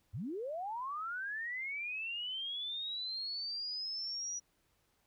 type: linear sweep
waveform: sine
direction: up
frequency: 78 to 5860 Hz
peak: -37 dBFS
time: 0.13-4.4 s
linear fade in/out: 20 ms
effects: pink hiss -75 dBFS RMS until 5.06 s